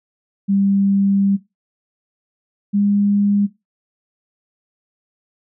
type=tone pair in turn; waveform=sine; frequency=197.6 / 202.8 Hz; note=G3 / G#3; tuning=+14 / -41 cents; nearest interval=unison; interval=45 cents; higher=second; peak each=-13 dBFS; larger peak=neither; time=0.48-1.37 / 2.73-3.47 s; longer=first; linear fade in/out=20 ms; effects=noise-tail reverb RT60 0.2 s tail -17 dB re dry